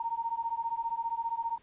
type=beating tone pair; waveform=sine; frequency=914 / 929 Hz; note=A#5 / A#5; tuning=-34 / -6 cents; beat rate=15 Hz; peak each=-34 / -33 dBFS; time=0-1.58 s; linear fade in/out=5 ms; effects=pink hiss -64 dBFS RMS until 1.62 s + resampled to 8000 Hz